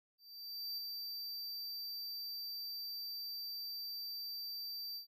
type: tone with ADSR envelope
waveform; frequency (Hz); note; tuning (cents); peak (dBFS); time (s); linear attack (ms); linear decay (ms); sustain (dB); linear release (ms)
square; 4661; D8; -14; -39; 0.18-5.07; 600; 3; -3; 110
effects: none